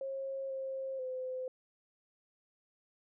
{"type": "tone with pitch steps", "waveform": "sine", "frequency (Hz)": [540, 533, 513], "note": ["C#5", "C5", "C5"], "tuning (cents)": [-45, 32, -34], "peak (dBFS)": -36, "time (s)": [0.01, 1.48], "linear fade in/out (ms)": 2, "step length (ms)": 490, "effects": []}